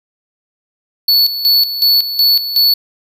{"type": "tone with tremolo", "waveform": "square", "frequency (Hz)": 4435, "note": "C#8", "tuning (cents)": 0, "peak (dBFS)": -8, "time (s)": [1.08, 2.74], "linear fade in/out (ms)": 5, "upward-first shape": "square", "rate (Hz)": 2.7, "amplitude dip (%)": 70, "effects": []}